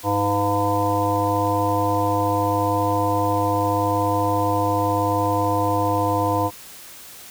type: harmonic tone with a mistuned harmonic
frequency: 100.8 Hz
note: G2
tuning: 49 cents sharp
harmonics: 1 / 3 / 5 / 7 / 9 / 10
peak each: -25 / -25 / -25 / -25 / -25 / -25 dBFS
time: 0.03-6.51 s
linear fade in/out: 50 ms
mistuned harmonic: 3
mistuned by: +55 cents
effects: white hiss -41 dBFS RMS until 7.3 s